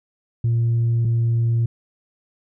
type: tone pair in turn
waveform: sine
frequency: 116.54 / 116.13 Hz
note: A#2 / A#2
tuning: 0 / -6 cents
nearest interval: unison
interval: 6 cents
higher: first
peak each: -14 dBFS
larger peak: neither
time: 0.44-1.05 / 1.05-1.66 s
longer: neither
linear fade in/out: 5 ms
effects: tanh soft clip ceiling -14 dBFS